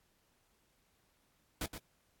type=noise with echo; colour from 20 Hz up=pink; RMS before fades=-37 dBFS; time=1.61-1.66 s; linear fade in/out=2 ms; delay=120 ms; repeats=1; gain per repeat=-8 dB; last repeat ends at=1.78 s; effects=pink hiss -74 dBFS RMS until 2.2 s + AAC 64 kbps